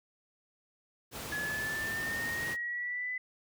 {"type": "noise", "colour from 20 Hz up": "pink", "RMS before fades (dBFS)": -40, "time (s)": [1.11, 2.57], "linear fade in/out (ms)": 50}
{"type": "exponential sweep", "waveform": "sine", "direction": "up", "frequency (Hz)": [1692, 2011], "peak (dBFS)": -33, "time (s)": [1.32, 3.18], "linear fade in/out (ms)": 5}
{"effects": ["high-pass 80 Hz 12 dB/octave"]}